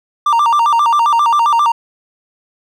triangle tone with vibrato, 1046.5 Hz, C6, in tune, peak -7 dBFS, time 0.26-1.72 s, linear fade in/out 5 ms, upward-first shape square, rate 7.5 Hz, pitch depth 210 cents each way, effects none

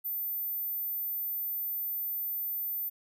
sine tone, 14080 Hz, A9, in tune, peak -31 dBFS, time 0.04-2.9 s, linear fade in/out 20 ms, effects none

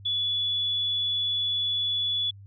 sine tone, 3424 Hz, A7, 48 cents flat, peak -24 dBFS, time 0.05-2.31 s, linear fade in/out 10 ms, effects added 99 Hz sine -44 dBFS peak until 2.46 s

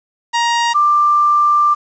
sawtooth / sine tone pair in turn, 940 / 1184.3 Hz, A#5 / D6, +14 / +14 cents, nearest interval major third, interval 400 cents, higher second, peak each -9 dBFS, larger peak neither, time 0.33-0.74 / 0.74-1.75 s, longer second, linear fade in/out 20 ms, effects resampled to 16000 Hz + 7-bit

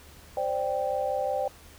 sine chord, C suspended second, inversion none, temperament just, 523.3 / 588.7 / 784.9 Hz, C5 / D5 / G5, 0 / +4 / +2 cents, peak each -30 dBFS, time 0.37-1.48 s, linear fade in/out 2 ms, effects added 76 Hz sine -54 dBFS peak until 1.78 s + pink hiss -52 dBFS RMS until 1.78 s

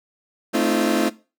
30% pulse chord, F dominant seventh, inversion first, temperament equal with one note detuned, 220 / 261.6 / 311.1 / 342.8 Hz, A3 / C4 / Eb4 / F4, 0 / 0 / 0 / -32 cents, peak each -21 dBFS, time 0.53-1.1 s, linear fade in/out 20 ms, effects noise-tail reverb RT60 0.3 s tail -18 dB re dry

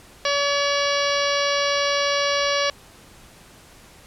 harmonic tone with a mistuned harmonic, 569 Hz, C#5, 45 cents sharp, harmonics 1 / 2 / 3 / 4 / 5 / 6 / 7 / 8 / 9 / 10, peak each -23 / -26 / -28 / -29 / -30 / -31 / -31 / -32 / -33 / -33 dBFS, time 0.25-2.7 s, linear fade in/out 2 ms, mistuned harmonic 6, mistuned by -30 cents, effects pink hiss -48 dBFS RMS until 4.06 s + low-pass 12000 Hz 12 dB/octave

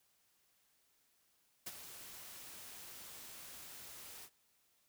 white noise with ADSR envelope, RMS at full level -42 dBFS, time 1.66-4.3 s, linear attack 10 ms, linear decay 36 ms, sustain -10 dB, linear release 69 ms, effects white hiss -75 dBFS RMS until 4.88 s

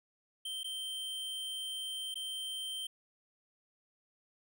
square tone with dropouts, 3128 Hz, G7, 4 cents flat, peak -38 dBFS, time 0.45-2.87 s, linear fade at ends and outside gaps 5 ms, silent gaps 0.633-0.643 / 2.143-2.155 s, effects none

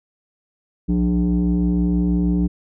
sine tone with frequency modulation, 178.7 Hz, F3, 40 cents sharp, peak -14 dBFS, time 0.88-2.48 s, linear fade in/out 20 ms, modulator 117 Hz, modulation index 1, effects tanh soft clip ceiling -12 dBFS

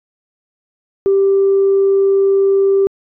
sine tone, 392 Hz, G4, in tune, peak -8 dBFS, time 1.06-2.87 s, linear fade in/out 0 ms, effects tanh soft clip ceiling -5 dBFS

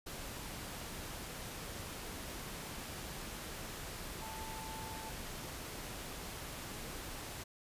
sine tone in noise, 881 Hz, A5, 2 cents sharp, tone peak -47 dBFS, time 4.21-5.1 s, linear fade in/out 10 ms, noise pink, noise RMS -45 dBFS, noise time 0.06-7.44 s, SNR -5 dB, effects resampled to 32000 Hz

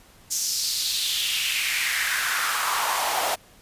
pink noise with high-pass filter sweep, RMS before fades -25 dBFS, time 0.3-3.36 s, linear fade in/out 20 ms, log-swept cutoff 6200 to 680 Hz, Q 3.1, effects pink hiss -53 dBFS RMS until 3.61 s + resampled to 32000 Hz

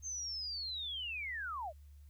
sine linear sweep, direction down, 6410 to 554 Hz, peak -38 dBFS, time 0.02-1.73 s, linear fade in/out 50 ms, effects added 72 Hz sine -53 dBFS peak until 2.09 s + white hiss -75 dBFS RMS until 2.09 s

